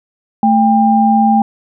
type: tone pair together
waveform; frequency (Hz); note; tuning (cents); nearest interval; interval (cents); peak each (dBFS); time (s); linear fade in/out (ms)
sine; 220.7 / 798; A3 / G5; +5 / +31; octave + minor seventh; 2226; -10; 0.43-1.42; 2
effects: none

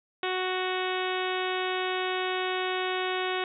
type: harmonic tone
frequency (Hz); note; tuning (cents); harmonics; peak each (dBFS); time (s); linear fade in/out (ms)
370; F#4; 0; 1 / 2 / 3 / 4 / 5 / 6 / 7 / 8 / 9 / 10; -31 / -34 / -36 / -37 / -38 / -39 / -39 / -40 / -41 / -41; 0.23-3.44; 2
effects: none

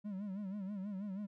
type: tone with vibrato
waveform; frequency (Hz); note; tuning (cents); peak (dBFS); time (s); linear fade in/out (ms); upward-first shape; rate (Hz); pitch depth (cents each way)
triangle; 198.2; G3; +19; -37; 0.04-1.27; 20; sine; 6.2; 110
effects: none

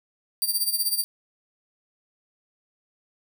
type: tone with tremolo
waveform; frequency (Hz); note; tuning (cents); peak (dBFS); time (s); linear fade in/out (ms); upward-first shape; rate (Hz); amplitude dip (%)
5% pulse; 4699; D8; 0; -13; 0.42-1.04; 0; sine; 16; 75
effects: none

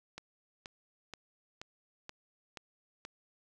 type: click train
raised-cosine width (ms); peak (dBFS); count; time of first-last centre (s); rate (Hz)
0.2; -26; 7; 0.18-3.051; 2.09
effects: none

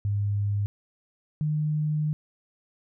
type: tone pair in turn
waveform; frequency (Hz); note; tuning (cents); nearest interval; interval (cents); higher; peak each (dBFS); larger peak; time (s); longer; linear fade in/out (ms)
sine; 101.9 / 152.06; G#2 / D#3; -32 / -39; perfect fifth; 693; second; -23; neither; 0.05-0.66 / 1.41-2.13; second; 0
effects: none

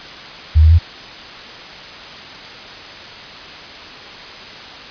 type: tone with pitch steps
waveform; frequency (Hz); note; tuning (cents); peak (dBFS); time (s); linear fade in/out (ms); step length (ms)
sine; 77.6 / 79.2 / 83.7; D#2 / D#2 / E2; -4 / +31 / +27; -5; 0.55-0.79; 20; 80
effects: white hiss -33 dBFS RMS until 4.9 s + resampled to 11025 Hz

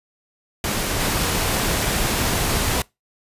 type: noise with level steps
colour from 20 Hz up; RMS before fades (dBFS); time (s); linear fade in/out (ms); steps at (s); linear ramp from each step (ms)
pink; -23 / -21; 0.64-2.82; 2; 0.99; 20
effects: noise-tail reverb RT60 0.2 s tail -23 dB re dry + resampled to 32000 Hz

